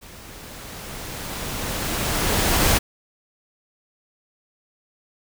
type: noise with level ramp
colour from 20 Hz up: pink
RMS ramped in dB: -43 to -17 dBFS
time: 0.01-2.79 s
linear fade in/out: 20 ms
effects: none